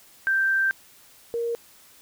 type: tone pair in turn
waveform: sine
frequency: 1568 / 467.9 Hz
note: G6 / A#4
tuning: 0 / +6 cents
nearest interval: octave + major sixth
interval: 2094 cents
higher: first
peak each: -19 / -24 dBFS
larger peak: first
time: 0.27-0.71 / 1.34-1.55 s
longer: first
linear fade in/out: 0 ms
effects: white hiss -53 dBFS RMS until 2.01 s